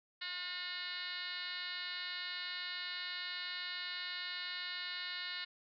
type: tone with frequency modulation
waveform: sine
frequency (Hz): 2900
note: F#7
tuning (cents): -35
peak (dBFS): -39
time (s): 0.21-5.45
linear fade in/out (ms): 10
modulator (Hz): 367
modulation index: 4.1
effects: none